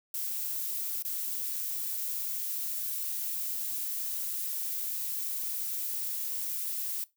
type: noise with dropouts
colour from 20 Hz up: violet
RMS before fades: -34 dBFS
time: 0.14-7.04 s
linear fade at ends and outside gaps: 2 ms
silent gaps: 1.024-1.049 s
effects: noise-tail reverb RT60 0.2 s tail -20 dB re dry